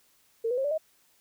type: tone with pitch steps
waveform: sine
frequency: 455.6 / 494 / 535.6 / 580.7 / 629.6 Hz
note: A#4 / B4 / C5 / D5 / D#5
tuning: -40 / 0 / +40 / -20 / +20 cents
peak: -25 dBFS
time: 0.44-0.78 s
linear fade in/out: 10 ms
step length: 68 ms
effects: white hiss -65 dBFS RMS until 1.2 s